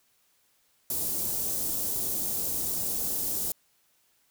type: band-stop noise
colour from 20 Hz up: white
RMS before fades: -30 dBFS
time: 0.9-3.52 s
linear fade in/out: 2 ms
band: 510 to 7600 Hz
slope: 12 dB/octave
effects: white hiss -68 dBFS RMS until 4.3 s